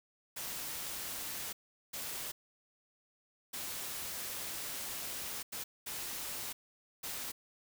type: noise bursts at uneven times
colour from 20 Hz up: white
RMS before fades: -41 dBFS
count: 6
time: 0.36-1.53 / 1.93-2.32 / 3.53-5.43 / 5.52-5.64 / 5.86-6.53 / 7.03-7.32 s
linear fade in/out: 10 ms
effects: none